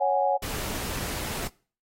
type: chord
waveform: sine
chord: C# suspended fourth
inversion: none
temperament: equal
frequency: 554.4 / 740 / 830.6 Hz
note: C#5 / F#5 / G#5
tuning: 0 / 0 / 0 cents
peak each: -25 dBFS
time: 0-0.38 s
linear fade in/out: 20 ms
type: noise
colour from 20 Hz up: pink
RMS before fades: -33 dBFS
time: 0.42-1.48 s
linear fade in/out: 10 ms
effects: noise-tail reverb RT60 0.4 s tail -22 dB re dry + AAC 48 kbps